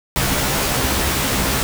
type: noise with comb filter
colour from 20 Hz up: pink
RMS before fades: -19 dBFS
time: 0.16-1.63 s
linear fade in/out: 0 ms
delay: 15 ms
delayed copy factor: +0.8
effects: none